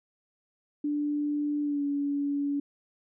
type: tone with pitch glide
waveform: sine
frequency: 293.7 to 284.7 Hz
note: D4 to C#4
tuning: 0 to +46 cents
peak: -26 dBFS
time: 0.84-2.6 s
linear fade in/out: 5 ms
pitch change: -54 cents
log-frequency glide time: 1.62-1.83 s
effects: none